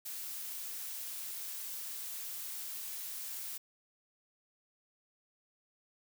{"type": "noise", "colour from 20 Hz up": "blue", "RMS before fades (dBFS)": -42, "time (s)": [0.05, 3.58], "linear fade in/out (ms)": 10, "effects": []}